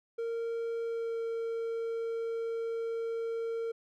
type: tone with pitch glide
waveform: triangle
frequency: 461.3 to 457.8 Hz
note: A#4 to A#4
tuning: -18 to -31 cents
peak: -30 dBFS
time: 0.18-3.72 s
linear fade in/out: 10 ms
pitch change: -13 cents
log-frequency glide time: 0.83-1.19 s
effects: none